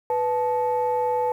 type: tone pair together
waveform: sine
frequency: 493.9 / 870.7 Hz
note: B4 / A5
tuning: 0 / -18 cents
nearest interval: minor seventh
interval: 982 cents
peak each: -22 dBFS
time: 0.1-1.32 s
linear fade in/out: 2 ms
effects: tanh soft clip ceiling -15 dBFS + 9-bit